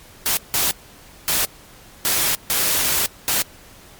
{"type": "noise bursts at uneven times", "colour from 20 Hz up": "white", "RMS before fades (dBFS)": -19, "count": 6, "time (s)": [[0.26, 0.37], [0.54, 0.71], [1.28, 1.45], [2.05, 2.35], [2.5, 3.06], [3.28, 3.42]], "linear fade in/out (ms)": 0, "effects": ["pink hiss -45 dBFS RMS until 3.99 s", "MP3 96 kbps"]}